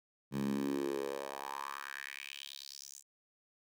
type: tone with high-pass filter sweep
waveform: 10% pulse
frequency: 69.3 Hz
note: C#2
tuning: in tune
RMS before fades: -40 dBFS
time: 0.31-3.03 s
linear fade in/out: 50 ms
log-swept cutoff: 160 to 7400 Hz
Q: 3.9
effects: none